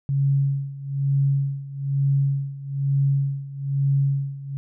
sine tone with tremolo, 138.59 Hz, C#3, in tune, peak -16 dBFS, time 0.09-4.57 s, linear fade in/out 0 ms, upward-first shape sine, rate 1.1 Hz, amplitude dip 85%, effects none

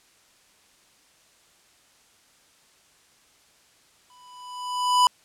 square tone with exponential growth, 993 Hz, B5, 9 cents sharp, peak -14 dBFS, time 4.1-5.07 s, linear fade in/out 1 ms, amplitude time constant 210 ms, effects white hiss -59 dBFS RMS until 5.24 s + low-pass 9000 Hz 12 dB/octave

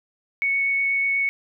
sine tone with vibrato, 2217 Hz, C#7, in tune, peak -19 dBFS, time 0.42-1.29 s, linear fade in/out 0 ms, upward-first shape triangle, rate 8.2 Hz, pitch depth 8 cents each way, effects none

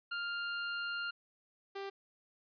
sawtooth tone pair in turn, 1400 / 393.7 Hz, F6 / G4, +4 / +8 cents, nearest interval octave + minor seventh, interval 2196 cents, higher first, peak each -32 / -36 dBFS, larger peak first, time 0.11-1.11 / 1.75-1.9 s, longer first, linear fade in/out 10 ms, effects resampled to 11025 Hz

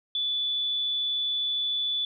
sine tone, 3467 Hz, A7, 26 cents flat, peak -25 dBFS, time 0.15-2.05 s, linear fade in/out 2 ms, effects none

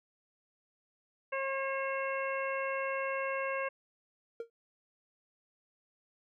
harmonic tone, 540 Hz, C#5, 45 cents flat, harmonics 1 / 2 / 3 / 4 / 5, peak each -35 / -38 / -40 / -41 / -42 dBFS, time 1.32-3.69 s, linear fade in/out 10 ms
triangle tone with exponential decay, 462.8 Hz, A#4, 13 cents flat, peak -31 dBFS, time 4.4-4.5 s, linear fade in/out 2 ms, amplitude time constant 20 ms
effects none

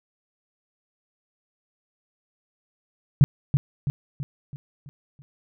sine tone with echo, 140.2 Hz, C#3, 20 cents sharp, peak -9 dBFS, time 3.21-3.24 s, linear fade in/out 0 ms, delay 330 ms, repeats 6, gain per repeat -6 dB, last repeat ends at 5.22 s, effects none

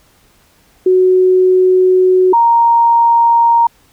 sine tone pair in turn, 370 / 932.3 Hz, F#4 / A#5, 0 / 0 cents, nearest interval octave + major third, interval 1600 cents, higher second, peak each -6 dBFS, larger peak neither, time 0.86-2.33 / 2.33-3.67 s, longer first, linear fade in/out 5 ms, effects pink hiss -51 dBFS RMS until 3.92 s

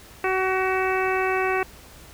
harmonic tone, 376.6 Hz, F#4, 31 cents sharp, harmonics 1 / 2 / 3 / 4 / 5 / 6 / 7, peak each -24 / -27 / -29 / -30 / -31 / -32 / -32 dBFS, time 0.24-1.63 s, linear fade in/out 2 ms, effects added 60 Hz sine -49 dBFS peak until 2.13 s + pink hiss -47 dBFS RMS until 2.13 s

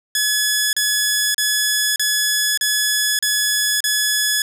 10% pulse tone bursts, 1700 Hz, G#6, 40 cents sharp, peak -7 dBFS, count 7, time 0.15-4.42 s, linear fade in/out 2 ms, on 580 ms, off 35 ms, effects none

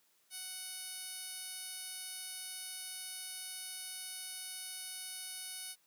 10% pulse tone with band-pass filter, 742 Hz, F#5, 5 cents sharp, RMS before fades -45 dBFS, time 0.3-5.76 s, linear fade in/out 50 ms, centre 9000 Hz, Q 1.7, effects white hiss -72 dBFS RMS until 5.86 s + high-pass 150 Hz 12 dB/octave

